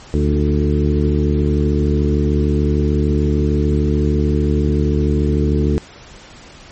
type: harmonic tone with a mistuned harmonic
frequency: 73.42 Hz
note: D2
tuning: in tune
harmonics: 1 / 2 / 3 / 4 / 5 / 6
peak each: -16 / -19 / -21 / -22 / -23 / -24 dBFS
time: 0.14-5.78 s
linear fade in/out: 0 ms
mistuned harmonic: 4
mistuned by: +40 cents
effects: pink hiss -40 dBFS RMS until 6.71 s + MP3 32 kbps